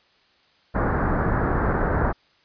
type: low-pass noise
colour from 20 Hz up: pink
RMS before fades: -22 dBFS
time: 0.74-2.13 s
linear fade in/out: 20 ms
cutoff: 1700 Hz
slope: 48 dB/octave
effects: white hiss -60 dBFS RMS until 2.44 s + resampled to 11025 Hz